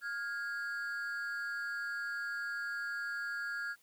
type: ring-modulated tone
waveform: triangle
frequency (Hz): 1528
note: G6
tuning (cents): -45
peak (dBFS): -31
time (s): 0.01-3.76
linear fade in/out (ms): 50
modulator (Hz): 120
effects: white hiss -68 dBFS RMS until 3.82 s